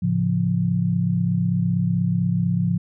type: chord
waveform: sine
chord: A augmented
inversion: none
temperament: equal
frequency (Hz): 110 / 138.59 / 174.61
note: A2 / C#3 / E#3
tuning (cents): 0 / 0 / 0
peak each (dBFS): -24 / -25 / -20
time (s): 0.02-2.78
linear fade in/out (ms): 10
effects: none